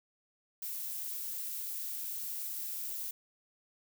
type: noise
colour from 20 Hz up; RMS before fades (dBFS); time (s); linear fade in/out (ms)
violet; -39; 0.62-3.11; 5
effects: none